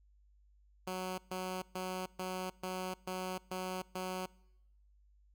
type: tone bursts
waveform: 10% pulse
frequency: 185 Hz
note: F#3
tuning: in tune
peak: -29 dBFS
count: 8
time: 0.87-4.26 s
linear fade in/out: 5 ms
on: 310 ms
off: 130 ms
effects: noise-tail reverb RT60 0.9 s tail -24 dB re dry + added 50 Hz sine -63 dBFS peak until 5.34 s